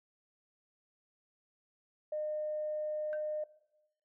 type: tone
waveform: sine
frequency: 609 Hz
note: D#5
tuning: 37 cents flat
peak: -33 dBFS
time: 2.12-3.44 s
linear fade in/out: 5 ms
type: tone with exponential decay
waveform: sine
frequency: 1548 Hz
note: G6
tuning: 22 cents flat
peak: -39 dBFS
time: 3.13-3.23 s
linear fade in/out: 0 ms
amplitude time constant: 21 ms
effects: noise-tail reverb RT60 0.9 s tail -19 dB re dry + tanh soft clip ceiling -26 dBFS